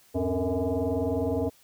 sine tone with frequency modulation, 101.4 Hz, G#2, 41 cents flat, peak -24 dBFS, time 0.14-1.5 s, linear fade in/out 20 ms, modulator 183 Hz, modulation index 3.1, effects white hiss -59 dBFS RMS until 1.63 s

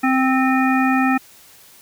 harmonic tone with a mistuned harmonic, 261.6 Hz, C4, in tune, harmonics 1 / 3 / 5 / 7 / 9, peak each -16 / -21 / -23 / -24 / -26 dBFS, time 0.03-1.18 s, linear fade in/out 10 ms, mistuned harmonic 9, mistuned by +67 cents, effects white hiss -47 dBFS RMS until 1.81 s

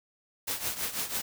white noise with tremolo, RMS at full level -30 dBFS, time 0.47-1.22 s, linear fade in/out 10 ms, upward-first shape triangle, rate 6.1 Hz, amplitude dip 80%, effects none

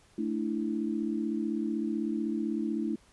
sine chord, A suspended fourth, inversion none, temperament equal, 220 / 293.7 / 329.6 Hz, A3 / D4 / E4, 0 / 0 / 0 cents, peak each -32 / -34 / -33 dBFS, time 0.18-2.96 s, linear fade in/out 5 ms, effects pink hiss -62 dBFS RMS until 3.12 s + resampled to 24000 Hz

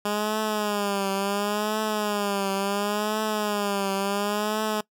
10% pulse tone with vibrato, 205.5 Hz, G#3, 18 cents flat, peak -16 dBFS, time 0.05-4.81 s, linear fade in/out 5 ms, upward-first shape triangle, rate 0.71 Hz, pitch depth 100 cents each way, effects noise-tail reverb RT60 0.1 s tail -22 dB re dry

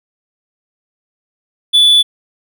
triangle tone, 3462 Hz, A7, 29 cents flat, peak -4 dBFS, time 1.73-2.03 s, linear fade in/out 20 ms, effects none

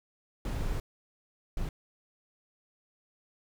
brown noise bursts at uneven times, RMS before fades -32 dBFS, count 2, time 0.45-0.8 / 1.57-1.69 s, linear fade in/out 2 ms, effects none

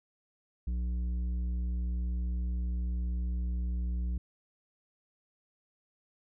sine tone with tanh clipping, 60.5 Hz, B1, 35 cents flat, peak -31 dBFS, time 0.67-4.18 s, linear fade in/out 5 ms, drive 8 dB, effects none

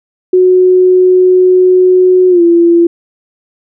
sine tone with pitch glide, 367.4 to 340.8 Hz, F#4 to F4, -12 to -42 cents, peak -3 dBFS, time 0.33-2.87 s, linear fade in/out 5 ms, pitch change -130 cents, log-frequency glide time 2.29-2.42 s, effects none

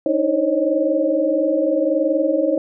sine tone cluster, 295.5 / 316.9 / 530 / 551 / 615 Hz, D4 / D#4 / C5 / C#5 / D#5, +11 / +32 / +22 / -11 / -20 cents, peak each -26 / -20 / -24 / -19 / -25 dBFS, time 0.06-2.58 s, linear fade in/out 2 ms, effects none

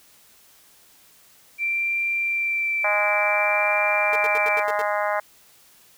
sine tone with vibrato, 2349 Hz, D7, in tune, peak -21 dBFS, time 1.58-4.64 s, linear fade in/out 50 ms, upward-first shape sine, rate 0.54 Hz, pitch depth 12 cents each way
harmonic tone, 207 Hz, G#3, 5 cents flat, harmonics 3 / 4 / 5 / 6 / 7 / 8 / 9 / 10, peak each -25 / -27 / -29 / -31 / -32 / -33 / -34 / -35 dBFS, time 2.84-5.2 s, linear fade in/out 5 ms
sawtooth tone bursts, 448 Hz, A4, 31 cents sharp, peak -26 dBFS, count 7, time 4.13-4.816 s, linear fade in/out 0 ms, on 26 ms, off 84 ms
effects white hiss -54 dBFS RMS until 5.97 s

